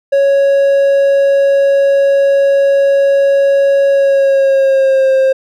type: tone with pitch glide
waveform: triangle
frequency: 554.4 to 530.9 Hz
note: C#5 to C5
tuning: 0 to +25 cents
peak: -5 dBFS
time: 0.12-5.33 s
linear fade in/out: 10 ms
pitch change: -75 cents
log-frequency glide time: 3.9-5.12 s
effects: none